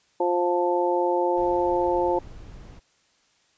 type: harmonic tone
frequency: 176.1 Hz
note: F3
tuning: 15 cents sharp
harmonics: 2 / 3 / 4 / 5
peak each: -24 / -25 / -31 / -25 dBFS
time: 0.2-2.19 s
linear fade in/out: 5 ms
type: noise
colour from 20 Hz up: brown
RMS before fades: -42 dBFS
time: 1.36-2.8 s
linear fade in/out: 20 ms
effects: white hiss -64 dBFS RMS until 3.57 s + resampled to 16000 Hz